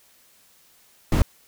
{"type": "noise", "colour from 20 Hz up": "brown", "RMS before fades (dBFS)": -17, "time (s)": [1.12, 1.22], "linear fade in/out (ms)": 2, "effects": ["white hiss -57 dBFS RMS until 1.47 s"]}